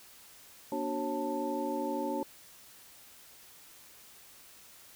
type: tone cluster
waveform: sine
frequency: 240 / 292.8 / 374.5 / 545 / 885 Hz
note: B3 / D4 / F#4 / C#5 / A5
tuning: -49 / -5 / +21 / -29 / +10 cents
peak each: -39 / -36 / -39 / -37 / -37 dBFS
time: 0.72-2.23 s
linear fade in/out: 2 ms
effects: white hiss -55 dBFS RMS until 4.95 s